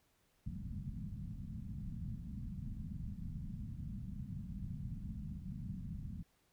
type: low-pass noise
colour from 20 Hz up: white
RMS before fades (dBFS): -44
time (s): 0.46-6.23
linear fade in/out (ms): 5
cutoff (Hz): 210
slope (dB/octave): 48
effects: pink hiss -75 dBFS RMS until 6.52 s